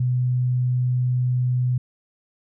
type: tone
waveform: sine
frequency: 125.3 Hz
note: B2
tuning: 25 cents sharp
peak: -18 dBFS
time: 0-1.78 s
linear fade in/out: 5 ms
effects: none